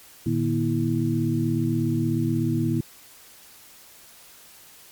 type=tone cluster; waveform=sine; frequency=114.2 / 150.8 / 239.3 / 326.3 Hz; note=A#2 / D3 / A#3 / E4; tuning=-35 / +46 / +46 / -18 cents; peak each=-26 dBFS; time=0.26-2.81 s; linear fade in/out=5 ms; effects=white hiss -49 dBFS RMS until 4.91 s + MP3 96 kbps